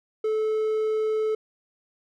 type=tone; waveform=triangle; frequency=434.6 Hz; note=A4; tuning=21 cents flat; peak=-20 dBFS; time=0.24-1.35 s; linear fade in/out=5 ms; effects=none